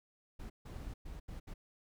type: noise bursts at uneven times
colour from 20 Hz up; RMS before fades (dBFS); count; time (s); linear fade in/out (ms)
brown; -45; 5; 0.39-0.5 / 0.65-0.94 / 1.05-1.2 / 1.28-1.4 / 1.47-1.54; 10
effects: none